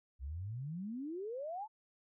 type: exponential sweep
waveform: sine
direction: up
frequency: 61.74 to 900 Hz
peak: -39 dBFS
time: 0.19-1.68 s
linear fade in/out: 50 ms
effects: none